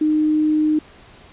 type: tone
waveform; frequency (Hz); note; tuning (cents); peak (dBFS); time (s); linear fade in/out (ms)
sine; 307.1; D#4; -23; -14; 0.01-0.79; 5
effects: pink hiss -46 dBFS RMS until 1.32 s + resampled to 8000 Hz